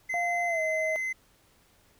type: tone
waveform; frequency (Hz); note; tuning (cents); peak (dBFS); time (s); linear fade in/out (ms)
triangle; 2054; C7; -33; -27; 0.09-1.13; 10
type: tone with pitch glide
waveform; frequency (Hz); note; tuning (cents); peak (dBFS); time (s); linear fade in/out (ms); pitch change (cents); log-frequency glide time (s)
sine; 698.5 to 633.2; F5 to D#5; 0 to +30; -28; 0.14-0.96; 0; -170; 0.47-0.61
effects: pink hiss -63 dBFS RMS until 1.99 s